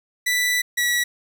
sawtooth tone pair in turn, 1975.5 / 1937.1 Hz, B6 / B6, 0 / -34 cents, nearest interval unison, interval 34 cents, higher first, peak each -15 dBFS, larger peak neither, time 0.26-0.62 / 0.77-1.04 s, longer first, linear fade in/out 10 ms, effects none

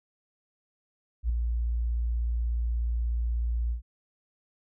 sine tone with ADSR envelope, 58.27 Hz, A#1, in tune, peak -21 dBFS, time 1.23-3.82 s, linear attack 65 ms, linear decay 4 ms, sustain -4 dB, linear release 110 ms, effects none

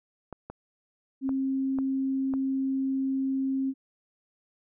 clicks, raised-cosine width 1 ms, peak -24 dBFS, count 5, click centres 0.327 / 0.5 / 1.292 / 1.787 / 2.338 s
sine tone, 267.5 Hz, C4, 38 cents sharp, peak -25 dBFS, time 1.21-3.74 s, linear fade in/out 50 ms
effects none

